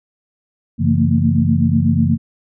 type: tone cluster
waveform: sine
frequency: 94.2 / 139 / 168.5 / 223.1 / 231.2 Hz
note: F#2 / C#3 / E3 / A3 / A#3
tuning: +32 / +5 / +38 / +24 / -14 cents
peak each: -18 dBFS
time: 0.78-2.18 s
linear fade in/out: 50 ms
effects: none